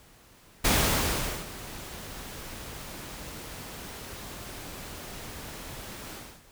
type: noise with ADSR envelope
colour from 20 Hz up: pink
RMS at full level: -22 dBFS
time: 0.64-6.43 s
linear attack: 14 ms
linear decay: 800 ms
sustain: -19 dB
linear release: 280 ms
effects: pink hiss -56 dBFS RMS until 6.51 s